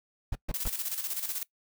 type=noise bursts; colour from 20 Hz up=brown; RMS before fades=-30 dBFS; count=3; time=0.32-0.682 s; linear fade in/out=5 ms; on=34 ms; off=130 ms
type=noise with tremolo; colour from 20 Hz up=blue; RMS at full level=-32 dBFS; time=0.54-1.43 s; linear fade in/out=2 ms; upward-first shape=square; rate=16 Hz; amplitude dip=60%
effects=noise-tail reverb RT60 0.1 s tail -21 dB re dry